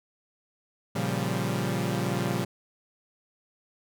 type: chord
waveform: sawtooth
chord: G half-diminished seventh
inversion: first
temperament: equal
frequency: 116.54 / 138.59 / 174.61 / 196 Hz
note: Bb2 / Db3 / F3 / G3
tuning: 0 / 0 / 0 / 0 cents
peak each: -28 dBFS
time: 0.95-2.45 s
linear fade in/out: 10 ms
effects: none